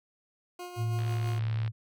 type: tone with tremolo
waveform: 20% pulse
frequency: 356.5 Hz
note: F4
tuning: 36 cents sharp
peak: -33 dBFS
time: 0.59-1.39 s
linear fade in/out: 5 ms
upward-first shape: sine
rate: 6.1 Hz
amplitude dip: 45%
type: tone with pitch glide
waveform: sine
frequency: 112.6 to 110.99 Hz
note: A2 to A2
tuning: +40 to +16 cents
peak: -27 dBFS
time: 0.76-1.72 s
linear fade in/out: 50 ms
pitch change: -24 cents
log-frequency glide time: 1.09-1.43 s
type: click train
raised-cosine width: 0.3 ms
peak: -27 dBFS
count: 47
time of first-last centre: 0.99-1.678 s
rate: 66.9 Hz
effects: none